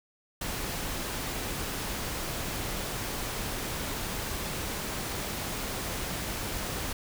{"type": "noise", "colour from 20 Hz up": "pink", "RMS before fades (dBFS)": -34, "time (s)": [0.41, 6.93], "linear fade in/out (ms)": 5, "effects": []}